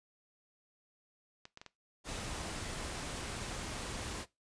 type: clicks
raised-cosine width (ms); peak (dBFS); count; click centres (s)
0.2; -31; 8; 1.454 / 1.574 / 1.615 / 1.663 / 2.116 / 2.415 / 2.97 / 3.183
type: noise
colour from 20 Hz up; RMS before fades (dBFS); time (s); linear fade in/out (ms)
pink; -41; 2.04-4.26; 50
effects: noise-tail reverb RT60 0.2 s tail -19 dB re dry + resampled to 22050 Hz